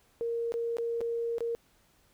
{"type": "tone with dropouts", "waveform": "sine", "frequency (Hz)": 465.6, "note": "A#4", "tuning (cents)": -2, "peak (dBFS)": -29, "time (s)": [0.21, 1.55], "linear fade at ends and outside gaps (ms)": 0, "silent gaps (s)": [[0.521, 0.54], [0.769, 0.784], [1.007, 1.013], [1.383, 1.406]], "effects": ["pink hiss -66 dBFS RMS until 2.13 s"]}